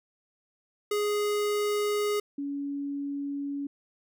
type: tone pair in turn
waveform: square / sine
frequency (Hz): 415.3 / 282.4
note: G#4 / C#4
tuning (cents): 0 / +32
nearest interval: perfect fifth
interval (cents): 668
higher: first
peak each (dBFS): -26 / -30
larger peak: first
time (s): 0.91-2.2 / 2.38-3.67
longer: neither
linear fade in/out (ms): 5
effects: none